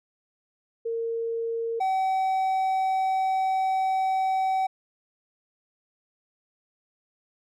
sine / triangle tone pair in turn, 459 / 761.5 Hz, A#4 / F#5, -27 / +50 cents, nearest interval major sixth, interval 877 cents, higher second, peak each -26 / -20 dBFS, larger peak second, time 0.85-1.8 / 1.8-4.67 s, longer second, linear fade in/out 10 ms, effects none

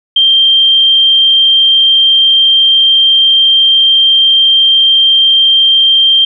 sine tone, 3167 Hz, G7, 17 cents sharp, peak -4 dBFS, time 0.16-6.25 s, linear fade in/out 5 ms, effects none

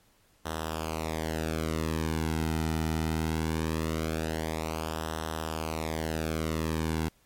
sawtooth tone with flanger, 79.7 Hz, D#2, 42 cents sharp, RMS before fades -31 dBFS, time 0.45-7.09 s, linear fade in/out 10 ms, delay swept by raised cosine 0.43 to 1.83 ms, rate 0.21 Hz, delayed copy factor -0.75, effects pink hiss -65 dBFS RMS until 7.25 s + MP3 64 kbps

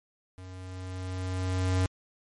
square tone with level ramp, 92.5 Hz, F#2, in tune, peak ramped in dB -43 to -23 dBFS, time 0.38-1.86 s, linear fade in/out 0 ms, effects MP3 48 kbps

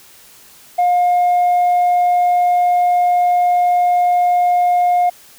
triangle tone with tanh clipping, 712 Hz, F5, 33 cents sharp, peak -11 dBFS, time 0.78-5.1 s, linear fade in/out 10 ms, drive 6 dB, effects white hiss -44 dBFS RMS until 5.38 s

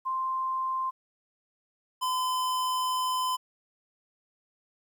sine / square tone pair in turn, 1046.5 / 1019.1 Hz, C6 / C6, 0 / -46 cents, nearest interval unison, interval 46 cents, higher first, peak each -27 dBFS, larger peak neither, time 0.05-0.91 / 2.01-3.37 s, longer second, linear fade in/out 20 ms, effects 11-bit

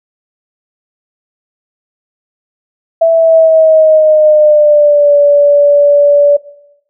sine tone with pitch glide, 659.3 to 577.3 Hz, E5 to D5, 0 to -30 cents, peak -3 dBFS, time 3.01-6.37 s, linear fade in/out 10 ms, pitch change -230 cents, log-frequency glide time 3.12-5.15 s, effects noise-tail reverb RT60 0.8 s tail -19 dB re dry

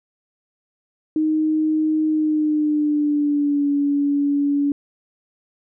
sine tone with pitch glide, 311.1 to 285.3 Hz, D#4 to C#4, 0 to +50 cents, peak -16 dBFS, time 1.16-4.72 s, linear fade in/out 2 ms, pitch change -150 cents, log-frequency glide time 2.07-3.69 s, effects none

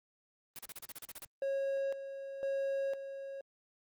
white noise bursts, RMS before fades -45 dBFS, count 11, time 0.56-1.248 s, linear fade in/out 0 ms, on 28 ms, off 38 ms
triangle tone with tremolo, 547 Hz, C#5, 23 cents flat, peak -30 dBFS, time 1.42-3.41 s, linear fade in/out 2 ms, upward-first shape square, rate 0.99 Hz, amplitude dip 65%
effects Opus 32 kbps

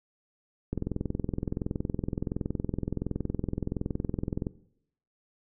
click train, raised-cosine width 3 ms, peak -17 dBFS, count 81, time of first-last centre 0.73-4.468 s, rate 21.4 Hz, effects noise-tail reverb RT60 0.7 s tail -18 dB re dry

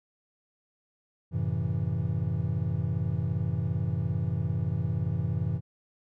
triangle chord, F# half-diminished seventh, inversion none, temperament equal with one note detuned, 92.5 / 110 / 132.87 / 164.81 Hz, F#2 / A2 / C3 / E3, 0 / 0 / +27 / 0 cents, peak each -30 dBFS, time 1.31-5.61 s, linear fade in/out 50 ms, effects none

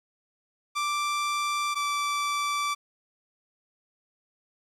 sawtooth tone pair in turn, 1174.7 / 1163.2 Hz, D6 / D6, 0 / -17 cents, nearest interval unison, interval 17 cents, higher first, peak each -22 dBFS, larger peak neither, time 0.75-1.75 / 1.75-2.75 s, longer neither, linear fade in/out 20 ms, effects low-pass 9000 Hz 12 dB/octave + 10-bit

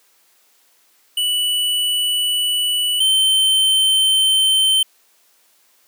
square tone pair in turn, 2960 / 3096 Hz, F#7 / G7, 0 / -22 cents, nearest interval minor second, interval 78 cents, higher second, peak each -17 / -13 dBFS, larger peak second, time 1.17-3 / 3-4.83 s, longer neither, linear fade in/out 5 ms, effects white hiss -57 dBFS RMS until 5.87 s + high-pass 300 Hz 12 dB/octave

